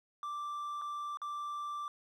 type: tone with dropouts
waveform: triangle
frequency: 1174.7 Hz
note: D6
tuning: in tune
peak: -35 dBFS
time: 0.23-1.88 s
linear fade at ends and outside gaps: 1 ms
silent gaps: 0.815-0.819 / 1.172-1.217 s
effects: none